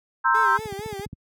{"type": "chord", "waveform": "sine", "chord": "C dominant seventh", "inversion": "third", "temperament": "equal", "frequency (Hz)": [932.3, 1046.5, 1318.5, 1568], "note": ["Bb5", "C6", "E6", "G6"], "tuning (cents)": [0, 0, 0, 0], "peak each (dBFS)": -22, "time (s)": [0.24, 0.58], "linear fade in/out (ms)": 20}
{"type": "tone with vibrato", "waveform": "30% pulse", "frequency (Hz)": 415.3, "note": "G#4", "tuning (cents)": 0, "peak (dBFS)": -29, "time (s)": [0.34, 1.06], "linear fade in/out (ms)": 10, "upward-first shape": "sine", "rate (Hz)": 4.3, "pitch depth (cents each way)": 110}
{"type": "click train", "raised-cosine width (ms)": 5, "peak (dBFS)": -22, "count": 9, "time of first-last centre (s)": [0.59, 1.131], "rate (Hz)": 14.8}
{"effects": ["high-pass 80 Hz 12 dB/octave"]}